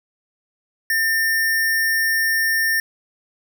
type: tone with sample-and-hold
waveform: sine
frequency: 1800 Hz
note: A6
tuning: 39 cents sharp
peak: -16 dBFS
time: 0.9-2.8 s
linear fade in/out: 2 ms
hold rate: 7350 Hz
effects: none